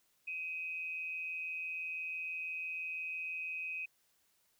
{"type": "tone with amplitude modulation", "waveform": "sine", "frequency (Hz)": 2521, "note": "D#7", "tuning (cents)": 22, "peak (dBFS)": -35, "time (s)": [0.27, 3.86], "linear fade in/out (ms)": 10, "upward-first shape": "sine", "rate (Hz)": 166, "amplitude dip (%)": 55, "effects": ["white hiss -74 dBFS RMS until 4.59 s"]}